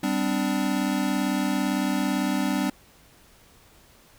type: chord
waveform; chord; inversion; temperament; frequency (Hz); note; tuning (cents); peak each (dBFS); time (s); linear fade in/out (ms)
square; G suspended fourth; none; equal with one note detuned; 196 / 255.8 / 293.7; G3 / C4 / D4; 0 / -39 / 0; -28; 0.03-2.7; 5
effects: pink hiss -55 dBFS RMS until 4.18 s